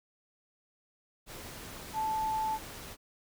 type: tone in noise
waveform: sine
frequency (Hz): 875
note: A5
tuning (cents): -10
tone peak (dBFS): -29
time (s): 1.93-2.59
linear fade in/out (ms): 50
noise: pink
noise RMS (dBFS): -45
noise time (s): 1.26-2.97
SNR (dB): +13
effects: none